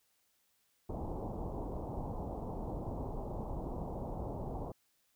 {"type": "low-pass noise", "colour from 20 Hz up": "pink", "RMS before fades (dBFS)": -40, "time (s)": [0.89, 4.72], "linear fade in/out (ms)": 5, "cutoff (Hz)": 950, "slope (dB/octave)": 48, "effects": ["white hiss -75 dBFS RMS until 5.15 s"]}